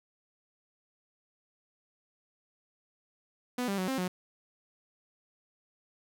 sawtooth tone with pitch steps, 247.9 / 197.8 / 185.5 / 264.9 / 182 Hz, B3 / G3 / F#3 / C4 / F#3, +7 / +16 / +5 / +22 / -28 cents, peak -26 dBFS, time 3.58-4.08 s, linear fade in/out 5 ms, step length 100 ms, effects none

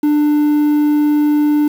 triangle tone with quantisation, 297 Hz, D4, 20 cents sharp, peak -8 dBFS, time 0.03-1.68 s, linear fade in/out 5 ms, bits 6, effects none

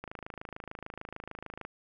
click train, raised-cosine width 0.5 ms, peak -25 dBFS, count 44, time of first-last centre 0.04-1.65 s, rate 26.7 Hz, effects none

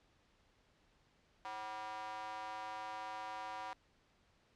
square tone with high-pass filter, 107.7 Hz, A2, 37 cents flat, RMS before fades -45 dBFS, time 1.45-3.73 s, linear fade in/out 0 ms, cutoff 870 Hz, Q 4.3, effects pink hiss -72 dBFS RMS until 4.55 s + low-pass 5000 Hz 12 dB/octave

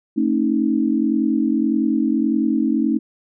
sine tone cluster, 223.3 / 273.2 / 314.9 Hz, A3 / C#4 / D#4, +26 / -25 / +21 cents, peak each -20 dBFS, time 0.16-2.99 s, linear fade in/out 20 ms, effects none

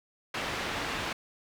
white low-pass noise, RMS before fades -34 dBFS, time 0.34-1.13 s, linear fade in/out 5 ms, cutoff 2500 Hz, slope 12 dB/octave, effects none

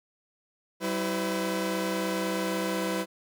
sawtooth tone cluster, 191.8 / 327.4 / 506 Hz, G3 / E4 / B4, -37 / -12 / +42 cents, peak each -28 dBFS, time 0.8-3.06 s, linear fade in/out 50 ms, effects none

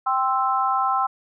sine chord, C major, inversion second, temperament equal, 784 / 1046.5 / 1318.5 Hz, G5 / C6 / E6, 0 / 0 / 0 cents, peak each -23 dBFS, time 0.06-1.07 s, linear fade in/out 10 ms, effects none

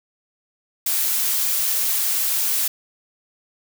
blue noise, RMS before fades -21 dBFS, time 0.86-2.68 s, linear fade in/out 5 ms, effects none

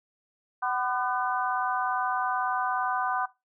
harmonic tone with a mistuned harmonic, 251.1 Hz, B3, 29 cents sharp, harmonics 3 / 4 / 5 / 6, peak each -30 / -31 / -32 / -33 dBFS, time 0.62-3.26 s, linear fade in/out 10 ms, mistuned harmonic 5, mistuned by -64 cents, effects noise-tail reverb RT60 0.2 s tail -17 dB re dry

